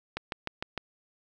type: click train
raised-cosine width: 0.3 ms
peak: -16 dBFS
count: 5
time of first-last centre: 0.17-0.777 s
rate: 6.59 Hz
effects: none